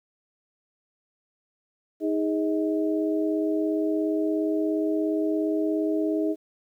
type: tone cluster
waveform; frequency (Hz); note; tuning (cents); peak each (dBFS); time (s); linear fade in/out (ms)
sine; 314.6 / 411.7 / 634; D#4 / G#4 / D#5; +19 / -15 / +32; -24 / -28 / -31; 2-6.36; 50
effects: 10-bit